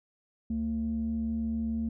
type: tone pair together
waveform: sine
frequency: 71 / 226.1 Hz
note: C#2 / A3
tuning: +42 / +47 cents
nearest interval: octave + minor sixth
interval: 2005 cents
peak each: -35 / -28 dBFS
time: 0.5-1.89 s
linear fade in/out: 5 ms
effects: tanh soft clip ceiling -23 dBFS